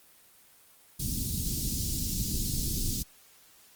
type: band-stop noise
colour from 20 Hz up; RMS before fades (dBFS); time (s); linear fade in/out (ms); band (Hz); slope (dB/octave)
pink; -31; 0.99-3.03; 10; 260 to 4500; 24
effects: white hiss -58 dBFS RMS until 3.75 s + Opus 24 kbps